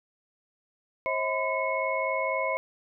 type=tone cluster; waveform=sine; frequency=535 / 639 / 1011 / 2186 Hz; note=C5 / D#5 / B5 / C#7; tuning=+38 / +46 / +40 / -25 cents; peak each=-31 dBFS; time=1.06-2.57 s; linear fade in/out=0 ms; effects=none